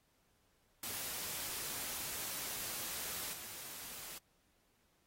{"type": "noise with level steps", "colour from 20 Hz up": "white", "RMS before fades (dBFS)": [-42, -48], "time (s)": [0.83, 4.18], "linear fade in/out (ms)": 2, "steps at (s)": 3.33, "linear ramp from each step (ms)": 5, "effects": ["pink hiss -75 dBFS RMS until 5.06 s", "AAC 48 kbps"]}